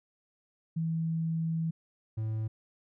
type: tone pair in turn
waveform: sine / triangle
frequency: 163 / 109.86 Hz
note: E3 / A2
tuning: -19 / -2 cents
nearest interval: perfect fifth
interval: 683 cents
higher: first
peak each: -28 / -28 dBFS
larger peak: neither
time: 0.76-1.71 / 2.17-2.48 s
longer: first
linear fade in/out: 10 ms
effects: none